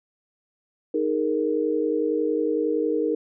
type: chord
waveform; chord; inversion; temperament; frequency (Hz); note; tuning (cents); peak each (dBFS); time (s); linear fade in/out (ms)
sine; D# suspended fourth; none; equal; 311.1 / 415.3 / 466.2; D#4 / G#4 / A#4; 0 / 0 / 0; -25 / -27 / -24; 0.94-3.15; 5
effects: none